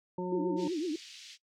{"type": "harmonic tone", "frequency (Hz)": 181.1, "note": "F#3", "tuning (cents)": -37, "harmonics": [1, 2, 3, 5], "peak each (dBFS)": [-36, -35, -41, -40], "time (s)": [0.18, 0.68], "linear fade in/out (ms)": 5}
{"type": "tone with vibrato", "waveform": "sine", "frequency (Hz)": 330, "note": "E4", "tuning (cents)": 2, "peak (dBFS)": -30, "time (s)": [0.32, 0.96], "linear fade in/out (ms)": 5, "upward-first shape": "triangle", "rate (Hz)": 8, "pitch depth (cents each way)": 250}
{"type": "band-pass noise", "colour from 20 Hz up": "white", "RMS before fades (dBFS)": -50, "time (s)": [0.56, 1.38], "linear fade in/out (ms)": 50, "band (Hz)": [2400, 5500], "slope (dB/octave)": 24}
{"effects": ["noise-tail reverb RT60 0.1 s tail -19 dB re dry"]}